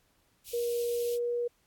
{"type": "band-stop noise", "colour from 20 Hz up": "white", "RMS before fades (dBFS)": -44, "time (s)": [0.44, 1.19], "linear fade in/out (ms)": 50, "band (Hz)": [110, 2500], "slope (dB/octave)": 48}
{"type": "tone with pitch glide", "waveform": "sine", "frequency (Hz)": [475.6, 479.5], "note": ["A#4", "A#4"], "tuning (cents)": [35, 49], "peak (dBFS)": -28, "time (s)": [0.53, 1.48], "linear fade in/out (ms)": 10, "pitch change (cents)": 14, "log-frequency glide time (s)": [0.83, 1.33]}
{"effects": ["pink hiss -70 dBFS RMS until 1.66 s", "AAC 64 kbps"]}